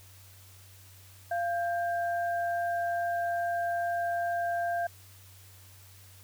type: tone pair together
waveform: sine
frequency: 690.4 / 1588 Hz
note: F5 / G6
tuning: -20 / +22 cents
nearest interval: octave + major second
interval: 1442 cents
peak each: -28 / -36 dBFS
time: 1.31-4.87 s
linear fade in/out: 5 ms
effects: added 95 Hz sine -53 dBFS peak until 6.23 s + white hiss -56 dBFS RMS until 6.23 s